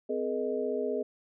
sine tone cluster, 257.1 / 422.9 / 478.4 / 621 Hz, C4 / G#4 / A#4 / D#5, -30 / +31 / +45 / -3 cents, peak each -36 / -31 / -35 / -36 dBFS, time 0.09-1.03 s, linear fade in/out 10 ms, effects none

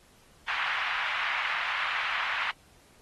white band-pass noise, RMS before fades -31 dBFS, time 0.48-2.51 s, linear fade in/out 2 ms, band 950 to 2500 Hz, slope 24 dB/octave, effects pink hiss -60 dBFS RMS until 3.01 s + AAC 32 kbps

